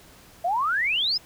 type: exponential sweep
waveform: sine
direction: up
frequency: 659.3 to 5274 Hz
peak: -21 dBFS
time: 0.44-1.18 s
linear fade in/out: 10 ms
effects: pink hiss -51 dBFS RMS until 1.25 s